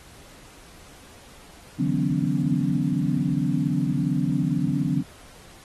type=tone cluster; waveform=sine; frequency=142.5 / 160 / 184.4 / 247.3 / 281.8 Hz; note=C#3 / D#3 / F#3 / B3 / C#4; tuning=+48 / +49 / -6 / +3 / +29 cents; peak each=-27 dBFS; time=1.78-5.03 s; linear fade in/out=20 ms; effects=pink hiss -49 dBFS RMS until 5.64 s + AAC 32 kbps